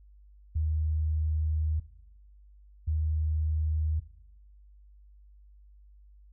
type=tone pair in turn; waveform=sine; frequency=77.78 / 77.78 Hz; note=D#2 / D#2; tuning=0 / 0 cents; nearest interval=unison; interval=0 cents; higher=neither; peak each=-25 dBFS; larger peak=neither; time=0.55-1.8 / 2.87-4 s; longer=first; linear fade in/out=10 ms; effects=noise-tail reverb RT60 0.9 s tail -18 dB re dry + added 50 Hz sine -52 dBFS peak until 6.32 s